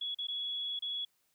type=tone with dropouts; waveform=sine; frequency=3369 Hz; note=G#7; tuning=24 cents sharp; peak=-34 dBFS; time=0.01-1.05 s; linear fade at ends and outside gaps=5 ms; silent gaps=0.147-0.186 / 0.271-0.283 / 0.792-0.822 s; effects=white hiss -75 dBFS RMS until 1.34 s